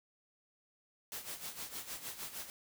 white noise with tremolo, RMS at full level -42 dBFS, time 1.12-2.5 s, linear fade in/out 0 ms, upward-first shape sine, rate 6.5 Hz, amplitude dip 70%, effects none

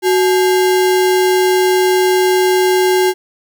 sine tone with sample-and-hold, 370 Hz, F#4, in tune, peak -9 dBFS, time 0.02-3.14 s, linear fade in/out 50 ms, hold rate 1225 Hz, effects none

